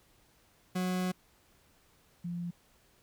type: tone pair in turn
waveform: 40% pulse / sine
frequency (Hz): 183.1 / 173.48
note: F#3 / F3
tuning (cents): -18 / -11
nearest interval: minor second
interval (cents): 93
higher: first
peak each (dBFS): -29 / -34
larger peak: first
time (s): 0.75-1.12 / 2.24-2.51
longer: first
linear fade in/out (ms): 10
effects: pink hiss -66 dBFS RMS until 3.02 s

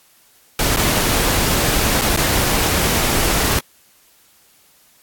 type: noise with dropouts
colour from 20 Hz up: pink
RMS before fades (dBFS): -17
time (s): 0.59-3.59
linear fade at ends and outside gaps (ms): 2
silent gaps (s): 0.763-0.77 / 2.013-2.017 / 2.162-2.172
effects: white hiss -53 dBFS RMS until 5.02 s + AAC 64 kbps

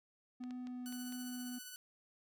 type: tone with vibrato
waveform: triangle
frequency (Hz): 249.3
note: B3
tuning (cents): +16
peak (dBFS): -40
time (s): 0.4-1.59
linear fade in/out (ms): 10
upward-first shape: triangle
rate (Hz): 1.6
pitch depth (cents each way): 8
type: clicks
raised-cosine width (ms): 0.2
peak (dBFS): -38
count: 5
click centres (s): 0.438 / 0.508 / 0.671 / 0.925 / 1.124
type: tone with tremolo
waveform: 5% pulse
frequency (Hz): 1488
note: F#6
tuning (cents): +9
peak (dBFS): -35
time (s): 0.86-1.76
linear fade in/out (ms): 0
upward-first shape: triangle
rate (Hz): 15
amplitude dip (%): 40
effects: none

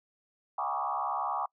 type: tone with frequency modulation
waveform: sine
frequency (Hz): 967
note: B5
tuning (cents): -37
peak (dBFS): -29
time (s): 0.58-1.46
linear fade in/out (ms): 5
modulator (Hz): 69.5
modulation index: 3.6
effects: noise-tail reverb RT60 0.1 s tail -26 dB re dry

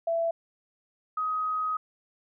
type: tone pair in turn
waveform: sine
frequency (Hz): 667 / 1259.1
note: E5 / D#6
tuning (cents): +20 / +20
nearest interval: major seventh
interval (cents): 1100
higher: second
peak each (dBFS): -24 / -26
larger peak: first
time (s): 0.07-0.31 / 1.17-1.77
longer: second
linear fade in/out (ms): 5
effects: none

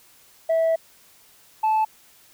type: tone pair in turn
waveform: sine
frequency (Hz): 653 / 871.7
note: E5 / A5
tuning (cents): -17 / -16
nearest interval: perfect fourth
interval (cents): 501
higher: second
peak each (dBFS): -15 / -15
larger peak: neither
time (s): 0.49-0.76 / 1.63-1.85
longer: first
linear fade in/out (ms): 10
effects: tanh soft clip ceiling -16 dBFS + white hiss -54 dBFS RMS until 2.33 s

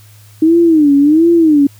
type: tone with vibrato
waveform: sine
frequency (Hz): 309.3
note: D#4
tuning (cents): -10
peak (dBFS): -5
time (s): 0.42-1.67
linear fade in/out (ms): 5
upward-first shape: sine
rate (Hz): 1.4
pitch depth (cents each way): 170
effects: added 105 Hz sine -39 dBFS peak until 1.79 s + white hiss -46 dBFS RMS until 1.79 s

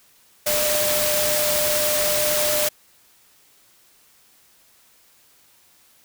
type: tone in noise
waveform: sine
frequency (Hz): 600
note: D5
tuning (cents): +37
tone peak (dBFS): -23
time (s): 0.46-2.69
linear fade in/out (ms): 10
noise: white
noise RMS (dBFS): -22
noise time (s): 0.46-2.69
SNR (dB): -4
effects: white hiss -56 dBFS RMS until 6.04 s

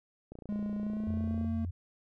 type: click train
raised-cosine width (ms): 2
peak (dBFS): -32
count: 34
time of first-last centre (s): 0.32-1.446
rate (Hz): 29.3
type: tone with pitch glide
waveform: triangle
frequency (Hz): 207.6 to 226.4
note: G#3 to A3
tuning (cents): 0 to +50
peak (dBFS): -30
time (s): 0.49-1.65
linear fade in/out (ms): 2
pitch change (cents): +150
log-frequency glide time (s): 0.78-1.41
type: tone with vibrato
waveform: sine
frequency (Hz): 87.31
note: F2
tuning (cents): 0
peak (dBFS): -33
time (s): 1.07-1.71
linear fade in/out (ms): 10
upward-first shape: triangle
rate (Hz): 8.6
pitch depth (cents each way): 16
effects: none

